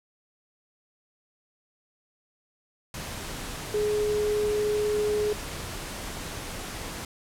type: tone in noise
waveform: sine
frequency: 420 Hz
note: G#4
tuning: 19 cents sharp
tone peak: -23 dBFS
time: 3.74-5.33 s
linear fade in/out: 2 ms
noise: pink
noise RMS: -36 dBFS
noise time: 2.94-7.05 s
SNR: +10 dB
effects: low-pass 12000 Hz 12 dB/octave